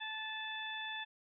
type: harmonic tone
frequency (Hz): 873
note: A5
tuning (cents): -14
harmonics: 1 / 2 / 3 / 4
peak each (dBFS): -46 / -43 / -48 / -44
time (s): 0-1.05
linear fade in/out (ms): 20
effects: none